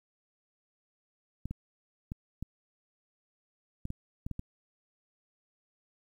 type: clicks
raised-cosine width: 5 ms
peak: -24 dBFS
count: 9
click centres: 1.456 / 1.51 / 2.119 / 2.426 / 3.854 / 3.904 / 4.265 / 4.313 / 4.394 s
effects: 10-bit